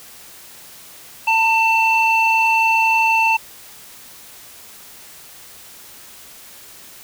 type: tone pair together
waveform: sine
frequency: 899 / 2674 Hz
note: A5 / E7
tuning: +37 / +24 cents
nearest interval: octave + perfect fifth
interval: 1887 cents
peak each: -14 dBFS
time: 1.27-3.37 s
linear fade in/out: 10 ms
effects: tanh soft clip ceiling -8 dBFS + white hiss -41 dBFS RMS until 7.03 s